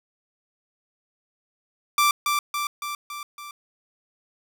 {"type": "tone with echo", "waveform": "sawtooth", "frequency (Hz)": 1174, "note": "D6", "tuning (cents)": -1, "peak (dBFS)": -13, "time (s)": [1.98, 2.11], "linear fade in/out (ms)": 2, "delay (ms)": 280, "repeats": 5, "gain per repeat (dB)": -4, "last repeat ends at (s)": 3.51, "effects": []}